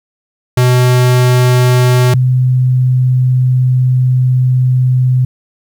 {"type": "tone pair in turn", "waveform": ["square", "sine"], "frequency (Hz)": [125.1, 127.43], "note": ["B2", "C3"], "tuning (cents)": [23, -45], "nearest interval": "unison", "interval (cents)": 32, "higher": "second", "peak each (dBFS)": -7, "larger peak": "neither", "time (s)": [[0.57, 2.14], [2.14, 5.25]], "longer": "second", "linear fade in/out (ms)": 5, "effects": ["8-bit"]}